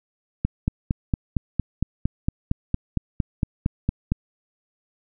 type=click train; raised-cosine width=5 ms; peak=-8 dBFS; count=17; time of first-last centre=0.45-4.12 s; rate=4.36 Hz; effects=none